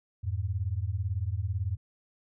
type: beating tone pair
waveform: sine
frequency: 86.3 / 104.3 Hz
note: F2 / G#2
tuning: -20 / +8 cents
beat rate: 18 Hz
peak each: -31 dBFS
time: 0.23-1.77 s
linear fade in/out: 20 ms
effects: none